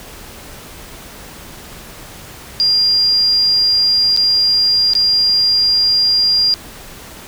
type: tone with dropouts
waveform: sine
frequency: 4800 Hz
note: D8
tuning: 37 cents sharp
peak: -10 dBFS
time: 2.6-6.54 s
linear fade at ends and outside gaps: 0 ms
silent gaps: 4.164-4.173 / 4.935-4.952 s
effects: pink hiss -35 dBFS RMS until 7.27 s